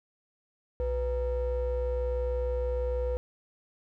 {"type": "ring-modulated tone", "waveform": "triangle", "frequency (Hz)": 218.4, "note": "A3", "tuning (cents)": -13, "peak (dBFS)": -22, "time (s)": [0.8, 3.17], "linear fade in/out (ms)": 0, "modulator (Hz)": 279, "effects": []}